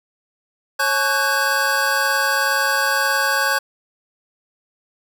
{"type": "tone cluster", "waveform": "square", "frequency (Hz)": [547, 858, 1117, 1500, 1619], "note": ["C#5", "A5", "C#6", "F#6", "G#6"], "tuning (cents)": [-23, -44, 13, 23, -45], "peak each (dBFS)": [-27, -26, -25, -22, -22], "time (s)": [0.79, 3.59], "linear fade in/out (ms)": 10, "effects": []}